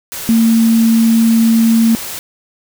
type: tone in noise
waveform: sine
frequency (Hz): 227.3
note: A#3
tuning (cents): -43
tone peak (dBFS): -7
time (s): 0.29-1.95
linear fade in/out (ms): 0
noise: white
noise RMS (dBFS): -25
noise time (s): 0.12-2.19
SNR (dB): +15
effects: none